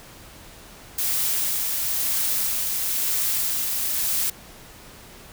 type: noise with tremolo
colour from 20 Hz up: blue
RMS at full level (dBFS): -23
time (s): 0.98-4.3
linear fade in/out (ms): 5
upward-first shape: sine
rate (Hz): 1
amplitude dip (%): 25
effects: pink hiss -45 dBFS RMS until 5.32 s